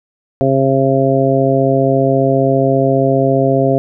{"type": "harmonic tone", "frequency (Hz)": 134.8, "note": "C#3", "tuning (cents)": -48, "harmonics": [1, 2, 3, 4, 5], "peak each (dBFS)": [-16, -16, -16, -16, -16], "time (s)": [0.41, 3.78], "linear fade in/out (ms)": 0, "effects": []}